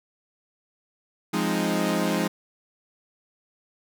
sawtooth chord, F minor seventh, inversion none, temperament equal, 174.61 / 207.7 / 261.6 / 311.1 Hz, F3 / Ab3 / C4 / Eb4, 0 / 0 / 0 / 0 cents, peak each -24 / -23 / -28 / -24 dBFS, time 1.33-2.28 s, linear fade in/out 10 ms, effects none

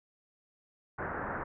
white low-pass noise, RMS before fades -37 dBFS, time 0.98-1.44 s, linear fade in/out 10 ms, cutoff 1700 Hz, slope 48 dB/octave, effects none

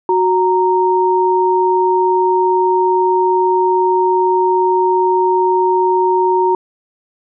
sine tone pair together, 368.6 / 928.8 Hz, F#4 / A#5, -7 / -7 cents, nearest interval octave + major third, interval 1600 cents, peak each -13 dBFS, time 0.09-6.55 s, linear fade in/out 2 ms, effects none

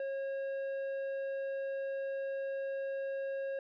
sine tone with tanh clipping, 544 Hz, C#5, 33 cents flat, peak -36 dBFS, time 0-3.59 s, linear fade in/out 2 ms, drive 8 dB, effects none

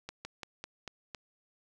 slowing click train, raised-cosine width 0.2 ms, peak -23 dBFS, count 6, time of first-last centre 0.09-1.148 s, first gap 160 ms, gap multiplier 1.14, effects none

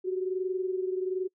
sine tone pair together, 370 / 391.2 Hz, F#4 / G4, 0 / -4 cents, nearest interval minor second, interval 96 cents, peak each -28 / -35 dBFS, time 0.04-1.28 s, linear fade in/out 20 ms, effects noise-tail reverb RT60 0.1 s tail -23 dB re dry

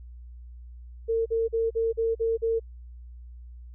sine tone bursts, 454.1 Hz, A#4, 45 cents flat, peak -22 dBFS, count 7, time 1.08-2.598 s, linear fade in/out 20 ms, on 180 ms, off 43 ms, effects added 60 Hz sine -41 dBFS peak until 3.74 s

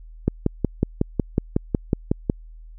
click train, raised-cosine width 3 ms, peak -5 dBFS, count 12, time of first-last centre 0.28-2.298 s, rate 5.45 Hz, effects added 40 Hz sine -39 dBFS peak until 2.78 s

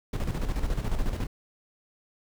brown noise with tremolo, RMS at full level -26 dBFS, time 0.13-1.27 s, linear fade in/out 5 ms, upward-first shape square, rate 14 Hz, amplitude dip 55%, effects none

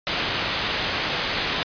white low-pass noise, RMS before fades -26 dBFS, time 0.07-1.63 s, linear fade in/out 0 ms, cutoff 4200 Hz, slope 24 dB/octave, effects resampled to 11025 Hz

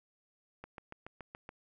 click train, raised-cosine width 0.5 ms, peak -30 dBFS, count 7, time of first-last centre 0.64-1.491 s, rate 7.05 Hz, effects none

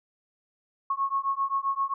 sine beating tone pair, 1092 / 1099.6 Hz, C#6 / C#6, -26 / -14 cents, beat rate 7.6 Hz, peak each -28 dBFS, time 0.9-1.94 s, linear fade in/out 5 ms, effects none

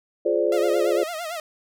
sine chord, D half-diminished seventh, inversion first, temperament equal with one note detuned, 349.2 / 422.3 / 523.3 / 587.3 Hz, F4 / Ab4 / C5 / D5, 0 / +29 / 0 / 0 cents, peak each -24 dBFS, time 0.25-1.04 s, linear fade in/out 10 ms
sawtooth tone with vibrato, 661 Hz, E5, 5 cents sharp, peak -25 dBFS, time 0.52-1.4 s, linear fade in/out 2 ms, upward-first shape sine, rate 8.9 Hz, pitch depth 120 cents each way
effects none

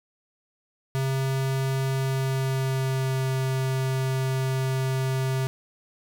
square tone with pitch glide, 133.7 to 131.94 Hz, C3 to C3, +38 to +15 cents, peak -24 dBFS, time 0.95-5.47 s, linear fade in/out 0 ms, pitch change -23 cents, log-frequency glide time 1.92-3.3 s, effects none

